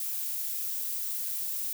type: noise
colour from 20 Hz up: violet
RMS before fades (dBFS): -33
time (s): 0-1.73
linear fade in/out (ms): 2
effects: none